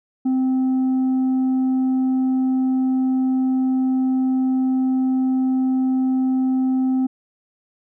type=tone with tanh clipping; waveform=sine; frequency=259.9 Hz; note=C4; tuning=11 cents flat; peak=-17 dBFS; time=0.25-7.07 s; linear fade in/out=10 ms; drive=3 dB; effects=none

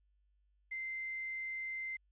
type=tone with quantisation; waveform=sine; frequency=2080 Hz; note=C7; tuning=11 cents flat; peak=-38 dBFS; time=0.71-1.97 s; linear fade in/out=10 ms; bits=11; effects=added 50 Hz sine -70 dBFS peak until 2.11 s + resampled to 8000 Hz

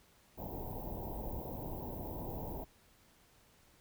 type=band-stop noise; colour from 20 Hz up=pink; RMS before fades=-42 dBFS; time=0.37-2.65 s; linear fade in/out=20 ms; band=970 to 14000 Hz; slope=96 dB/octave; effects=pink hiss -66 dBFS RMS until 3.8 s

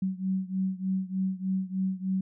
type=beating tone pair; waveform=sine; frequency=187.9 / 191.2 Hz; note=F#3 / G3; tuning=+27 / -43 cents; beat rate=3.3 Hz; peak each=-29 / -31 dBFS; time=0.02-2.21 s; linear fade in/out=5 ms; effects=none

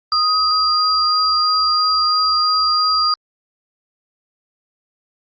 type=tone pair together; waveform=sine; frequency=1255 / 4771 Hz; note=D#6 / D8; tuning=+15 / +26 cents; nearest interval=octave + major seventh; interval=2311 cents; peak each=-16 dBFS; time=0.12-3.14 s; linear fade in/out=2 ms; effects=Opus 32 kbps

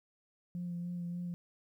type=tone with vibrato; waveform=sine; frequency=174.61 Hz; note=F3; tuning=in tune; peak=-35 dBFS; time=0.55-1.34 s; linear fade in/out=0 ms; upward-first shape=sine; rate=3.4 Hz; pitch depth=19 cents each way; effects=tanh soft clip ceiling -32 dBFS + 12-bit

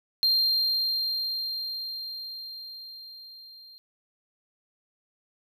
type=tone with level ramp; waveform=triangle; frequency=4186 Hz; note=C8; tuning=in tune; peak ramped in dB=-18 to -46 dBFS; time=0.23-3.78 s; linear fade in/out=0 ms; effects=none

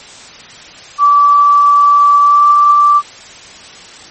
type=tone with pitch glide; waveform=sine; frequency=1157 to 1169.1 Hz; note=D6 to D6; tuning=-26 to -8 cents; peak=-4 dBFS; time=0.98-3.02 s; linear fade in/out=50 ms; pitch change=+18 cents; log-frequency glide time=2.22-2.46 s; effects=white hiss -34 dBFS RMS until 4.1 s + MP3 32 kbps

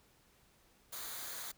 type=noise with comb filter; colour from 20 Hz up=white; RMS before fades=-44 dBFS; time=0.92-1.52 s; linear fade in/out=10 ms; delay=0.37 ms; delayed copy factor=-0.55; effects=pink hiss -68 dBFS RMS until 1.57 s

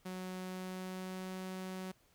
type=tone with pitch glide; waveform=sawtooth; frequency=184.8 to 186.73 Hz; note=F#3 to F#3; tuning=-2 to +16 cents; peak=-37 dBFS; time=0.05-1.92 s; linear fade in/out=10 ms; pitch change=+18 cents; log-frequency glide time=0.41-1.39 s; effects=pink hiss -70 dBFS RMS until 2.14 s

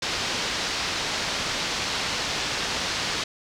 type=low-pass noise; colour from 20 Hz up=white; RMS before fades=-28 dBFS; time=0.02-3.24 s; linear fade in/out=5 ms; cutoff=5500 Hz; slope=24 dB/octave; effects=none

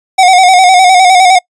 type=tone with vibrato; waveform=square; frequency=740 Hz; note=F#5; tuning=in tune; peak=-3 dBFS; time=0.18-1.39 s; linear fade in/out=10 ms; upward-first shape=square; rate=9.8 Hz; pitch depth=50 cents each way; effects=noise-tail reverb RT60 0.1 s tail -25 dB re dry + resampled to 22050 Hz

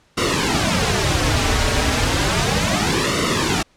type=noise with flanger; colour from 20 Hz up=pink; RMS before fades=-18 dBFS; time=0.17-3.63 s; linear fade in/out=10 ms; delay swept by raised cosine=1.2 to 5.9 ms; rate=0.33 Hz; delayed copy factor=-0.8; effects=pink hiss -57 dBFS RMS until 3.76 s + low-pass 7000 Hz 12 dB/octave

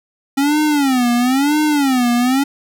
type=tone with vibrato; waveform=square; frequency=270.1 Hz; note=C#4; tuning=45 cents flat; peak=-13 dBFS; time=0.37-2.44 s; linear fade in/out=10 ms; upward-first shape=sine; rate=1 Hz; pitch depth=210 cents each way; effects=none

